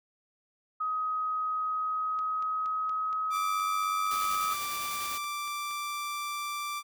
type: tone with pitch glide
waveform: sine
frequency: 1260 to 1271 Hz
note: D#6 to D#6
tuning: +21 to +36 cents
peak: -28 dBFS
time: 0.8-4.54 s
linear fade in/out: 10 ms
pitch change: +15 cents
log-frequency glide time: 1.52-3.22 s
type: click train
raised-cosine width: 0.2 ms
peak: -33 dBFS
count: 16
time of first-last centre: 2.19-5.711 s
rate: 4.26 Hz
type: tone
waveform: sawtooth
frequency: 1174.7 Hz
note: D6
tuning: in tune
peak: -29 dBFS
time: 3.3-6.83 s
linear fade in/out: 50 ms
type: noise with tremolo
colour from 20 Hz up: white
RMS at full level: -39 dBFS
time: 4.11-5.18 s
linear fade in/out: 2 ms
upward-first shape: square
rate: 10 Hz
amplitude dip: 25%
effects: none